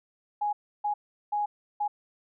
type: tone bursts at uneven times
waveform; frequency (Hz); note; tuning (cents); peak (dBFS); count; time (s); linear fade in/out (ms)
sine; 830.6; G#5; 0; -25; 4; 0.41-0.53 / 0.84-0.94 / 1.32-1.46 / 1.8-1.88; 10
effects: none